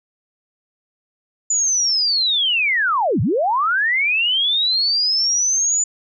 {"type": "linear two-way sweep", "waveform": "sine", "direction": "down then up", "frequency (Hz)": [7040, 87.6, 7040], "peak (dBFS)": -15, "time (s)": [1.5, 5.84], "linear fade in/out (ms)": 5, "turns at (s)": 3.21, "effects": []}